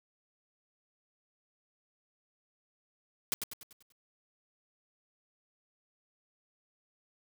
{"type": "noise with echo", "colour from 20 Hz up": "white", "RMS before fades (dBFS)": -31, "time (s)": [3.32, 3.34], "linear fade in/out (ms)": 0, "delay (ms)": 97, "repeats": 6, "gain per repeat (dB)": -6, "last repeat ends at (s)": 3.922, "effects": []}